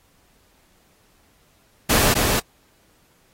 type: noise with echo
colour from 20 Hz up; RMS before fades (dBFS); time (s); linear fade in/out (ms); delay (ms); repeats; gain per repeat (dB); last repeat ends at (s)
pink; -18; 1.89-2.14; 10; 260; 1; -3; 2.4
effects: pink hiss -60 dBFS RMS until 3.33 s + AAC 48 kbps